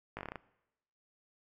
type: slowing click train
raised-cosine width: 0.5 ms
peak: -25 dBFS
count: 8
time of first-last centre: 0.17-0.357 s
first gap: 18 ms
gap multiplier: 1.13
effects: noise-tail reverb RT60 0.9 s tail -20 dB re dry